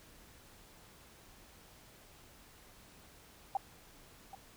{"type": "tone with echo", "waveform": "sine", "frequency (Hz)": 784, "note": "G5", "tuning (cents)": 0, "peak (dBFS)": -29, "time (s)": [3.55, 3.57], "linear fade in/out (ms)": 2, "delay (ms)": 780, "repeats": 1, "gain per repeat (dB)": -15, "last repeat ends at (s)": 4.35, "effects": ["pink hiss -59 dBFS RMS until 4.56 s"]}